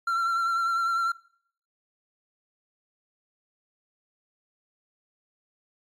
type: tone with vibrato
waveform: triangle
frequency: 1360 Hz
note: F6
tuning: 46 cents flat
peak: -21 dBFS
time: 0.07-1.12 s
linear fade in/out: 5 ms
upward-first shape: sine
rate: 10 Hz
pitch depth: 31 cents each way
effects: noise-tail reverb RT60 0.6 s tail -22 dB re dry + MP3 64 kbps